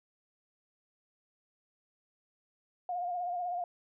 sine tone with vibrato, 710 Hz, F5, 28 cents sharp, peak -32 dBFS, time 2.89-3.64 s, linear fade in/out 2 ms, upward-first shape sine, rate 16 Hz, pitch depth 45 cents each way, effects none

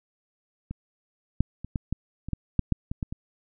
clicks, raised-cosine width 5 ms, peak -21 / -8 / -23 / -15 / -14 / -23 / -14 / -8 / -9 / -18 / -16 / -21 dBFS, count 12, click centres 0.71 / 1.406 / 1.646 / 1.758 / 1.926 / 2.286 / 2.333 / 2.593 / 2.723 / 2.915 / 3.028 / 3.125 s, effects none

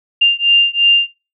sine beating tone pair, 2794 / 2796.9 Hz, F7 / F7, 0 / +2 cents, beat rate 2.9 Hz, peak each -12 dBFS, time 0.21-1.08 s, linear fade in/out 10 ms, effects noise-tail reverb RT60 0.3 s tail -21 dB re dry

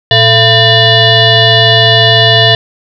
sine tone with frequency modulation, 1797 Hz, A6, 36 cents sharp, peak -3 dBFS, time 0.11-2.55 s, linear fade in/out 2 ms, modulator 560 Hz, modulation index 3.8, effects none

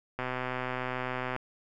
click train, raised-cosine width 0.5 ms, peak -18 dBFS, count 150, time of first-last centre 0.19-1.363 s, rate 127 Hz, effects none

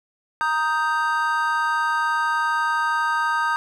triangle chord, Eb major, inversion second, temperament equal, 932.3 / 1244.5 / 1568 Hz, Bb5 / Eb6 / G6, 0 / 0 / 0 cents, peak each -22 dBFS, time 0.41-3.56 s, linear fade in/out 0 ms, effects none

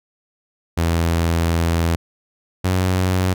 sawtooth tone pair in turn, 83.6 / 92.38 Hz, E2 / F#2, +25 / -2 cents, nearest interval major second, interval 173 cents, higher second, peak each -12 dBFS, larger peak neither, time 0.77-1.96 / 2.64-3.34 s, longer first, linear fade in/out 10 ms, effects none

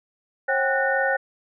sine tone cluster, 539 / 754 / 797 / 1477 / 1824 Hz, C#5 / F#5 / G5 / F#6 / A#6, -49 / +32 / +28 / -3 / -38 cents, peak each -24 / -31 / -27 / -24 / -26 dBFS, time 0.48-1.17 s, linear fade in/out 10 ms, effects none

